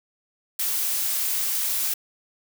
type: noise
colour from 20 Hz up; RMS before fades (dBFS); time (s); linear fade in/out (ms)
blue; -25; 0.59-1.94; 5
effects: none